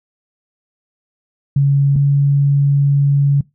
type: tone pair in turn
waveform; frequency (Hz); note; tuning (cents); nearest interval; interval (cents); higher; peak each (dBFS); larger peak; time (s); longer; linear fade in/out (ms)
sine; 140 / 141.14; C#3 / C#3; +18 / +32; unison; 14; second; -9; neither; 1.56-1.96 / 1.96-3.41; second; 5
effects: noise-tail reverb RT60 0.2 s tail -22 dB re dry